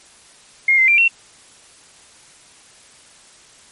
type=tone with pitch steps; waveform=sine; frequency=2135 / 2075 / 2368 / 2722 Hz; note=C7 / C7 / D7 / F7; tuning=+34 / -15 / +14 / -45 cents; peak=-10 dBFS; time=0.68-1.08 s; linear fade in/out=5 ms; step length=100 ms; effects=white hiss -47 dBFS RMS until 3.71 s + MP3 48 kbps